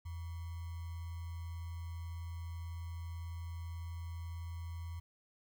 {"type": "tone with sample-and-hold", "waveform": "sine", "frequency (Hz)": 84.1, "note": "E2", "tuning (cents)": 35, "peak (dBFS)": -40, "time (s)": [0.05, 5], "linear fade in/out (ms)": 10, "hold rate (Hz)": 1050, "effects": []}